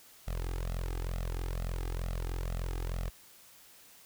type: tone with flanger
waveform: sawtooth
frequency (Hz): 43.25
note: F1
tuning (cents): -16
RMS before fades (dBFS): -35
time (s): 0.27-3.1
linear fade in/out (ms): 10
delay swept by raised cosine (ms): 1.5 to 2.5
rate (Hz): 2.2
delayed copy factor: +0.9
effects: white hiss -57 dBFS RMS until 4.05 s

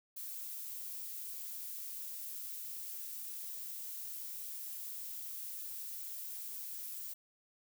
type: noise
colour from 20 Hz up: violet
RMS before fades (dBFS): -44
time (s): 0.16-7.14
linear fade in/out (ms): 10
effects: none

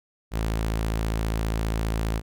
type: tone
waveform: sawtooth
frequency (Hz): 54.9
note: A1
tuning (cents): -3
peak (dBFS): -20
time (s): 0.31-2.22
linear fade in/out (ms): 50
effects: none

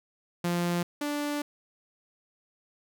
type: tone pair in turn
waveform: sawtooth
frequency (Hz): 173.9 / 292.5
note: F3 / D4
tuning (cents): -7 / -7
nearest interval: major sixth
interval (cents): 900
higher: second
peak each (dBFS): -22 / -25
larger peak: first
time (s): 0.44-0.83 / 1.01-1.42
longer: second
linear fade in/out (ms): 5
effects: none

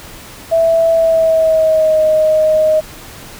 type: tone with pitch glide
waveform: sine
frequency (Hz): 659.3 to 623.4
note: E5 to D#5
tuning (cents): 0 to +3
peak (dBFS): -8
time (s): 0.51-2.81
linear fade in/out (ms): 20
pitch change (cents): -97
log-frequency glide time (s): 0.91-2.03
effects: pink hiss -34 dBFS RMS until 3.39 s

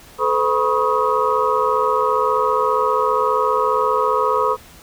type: tone cluster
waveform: sine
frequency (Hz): 435.1 / 510 / 973 / 1095 / 1258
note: A4 / C5 / B5 / C#6 / D#6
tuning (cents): -19 / -44 / -26 / -22 / +19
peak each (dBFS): -21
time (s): 0.18-4.57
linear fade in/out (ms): 50
effects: tanh soft clip ceiling -3 dBFS + pink hiss -44 dBFS RMS until 4.82 s

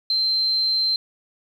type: tone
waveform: sine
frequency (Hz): 4122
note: C8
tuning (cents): -27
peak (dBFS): -18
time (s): 0.1-0.96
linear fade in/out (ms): 2
effects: 8-bit

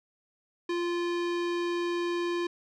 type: tone with low-pass filter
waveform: square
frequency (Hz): 347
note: F4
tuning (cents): -11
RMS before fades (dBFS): -30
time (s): 0.69-2.47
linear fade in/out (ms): 5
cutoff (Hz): 4200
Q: 0.94
effects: none

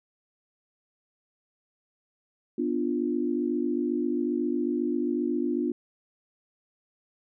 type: chord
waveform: sine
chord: B diminished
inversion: none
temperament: equal with one note detuned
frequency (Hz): 246.9 / 294.7 / 349.2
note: B3 / D4 / F4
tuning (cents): 0 / +6 / 0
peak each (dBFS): -29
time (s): 2.58-5.72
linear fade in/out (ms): 5
effects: none

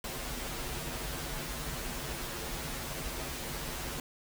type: noise with comb filter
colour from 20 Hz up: pink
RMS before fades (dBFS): -38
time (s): 0.04-4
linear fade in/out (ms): 2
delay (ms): 10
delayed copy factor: -1
effects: none

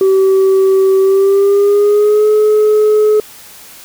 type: tone with pitch glide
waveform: sine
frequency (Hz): 384 to 426.1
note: G4 to G#4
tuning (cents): -36 to +44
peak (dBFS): -4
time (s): 0.01-3.2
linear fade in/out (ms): 2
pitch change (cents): +180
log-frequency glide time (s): 1-2.27
effects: tanh soft clip ceiling -5 dBFS + white hiss -36 dBFS RMS until 3.84 s

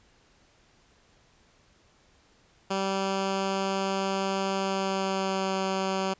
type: tone with pitch glide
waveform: 10% pulse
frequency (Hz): 193.7 to 191.25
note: G3 to G3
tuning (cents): -20 to -42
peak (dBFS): -18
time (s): 2.7-6.14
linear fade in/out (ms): 10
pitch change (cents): -22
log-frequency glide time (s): 4.53-5.56
effects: pink hiss -62 dBFS RMS until 6.19 s + resampled to 16000 Hz

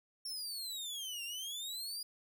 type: exponential two-way sweep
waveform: sawtooth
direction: down then up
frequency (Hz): 5470 to 2734 to 4905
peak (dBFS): -37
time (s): 0.25-2.03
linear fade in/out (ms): 5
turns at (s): 1.24
effects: none

